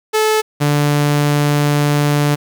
sawtooth tone pair in turn, 433.5 / 146.26 Hz, A4 / D3, -26 / -7 cents, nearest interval octave + perfect fifth, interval 1881 cents, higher first, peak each -8 dBFS, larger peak neither, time 0.13-0.42 / 0.6-2.36 s, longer second, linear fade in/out 20 ms, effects 7-bit

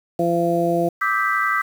harmonic tone, 170.6 Hz, F3, 40 cents flat, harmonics 1 / 2 / 3 / 4, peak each -24 / -21 / -23 / -21 dBFS, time 0.19-0.89 s, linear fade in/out 5 ms
sine chord, E minor seventh, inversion third, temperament equal with one note detuned, 1174.7 / 1286.2 / 1568 / 1975.5 Hz, D6 / E6 / G6 / B6, 0 / -43 / 0 / 0 cents, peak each -23 dBFS, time 1.01-1.62 s, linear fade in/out 10 ms
effects 7-bit

